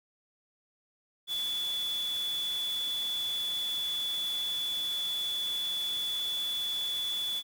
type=tone in noise; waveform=sine; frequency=3443 Hz; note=A7; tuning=38 cents flat; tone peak=-30 dBFS; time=1.27-7.43 s; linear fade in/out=50 ms; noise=white; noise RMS=-44 dBFS; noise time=1.27-7.43 s; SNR=+11 dB; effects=none